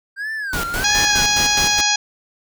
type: tone with vibrato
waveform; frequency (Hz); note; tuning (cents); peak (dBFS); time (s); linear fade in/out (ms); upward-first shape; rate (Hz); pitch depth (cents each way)
triangle; 1560; G6; -9; -21; 0.16-1.24; 50; sine; 1.5; 220
type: noise with tremolo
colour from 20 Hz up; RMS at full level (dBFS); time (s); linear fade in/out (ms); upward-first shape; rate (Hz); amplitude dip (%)
pink; -24; 0.53-1.81; 2; square; 4.8; 70
type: harmonic tone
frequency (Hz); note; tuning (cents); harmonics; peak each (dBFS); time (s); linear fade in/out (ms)
830; G#5; -1; 1 / 2 / 3 / 4 / 5 / 6 / 7 / 8; -23 / -23 / -23 / -23 / -23 / -23 / -23 / -23; 0.84-1.96; 5
effects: none